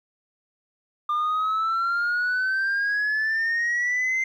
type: exponential sweep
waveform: sine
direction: up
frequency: 1196 to 2088 Hz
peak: -19 dBFS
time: 1.09-4.24 s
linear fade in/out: 5 ms
effects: tanh soft clip ceiling -20 dBFS + 10-bit